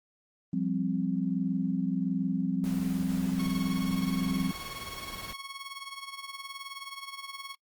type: chord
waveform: sine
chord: F suspended second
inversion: none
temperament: equal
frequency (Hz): 174.61 / 196 / 261.6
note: F3 / G3 / C4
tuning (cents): 0 / 0 / 0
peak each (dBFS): -31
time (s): 0.53-4.51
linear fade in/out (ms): 5
type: noise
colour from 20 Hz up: pink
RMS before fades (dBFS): -44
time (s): 2.64-5.33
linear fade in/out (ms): 0
type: tone with tremolo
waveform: 15% pulse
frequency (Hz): 1100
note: C#6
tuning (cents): -14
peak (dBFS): -30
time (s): 3.39-7.55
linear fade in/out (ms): 5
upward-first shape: triangle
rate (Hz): 19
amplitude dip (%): 80
effects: noise-tail reverb RT60 0.1 s tail -23 dB re dry + Opus 24 kbps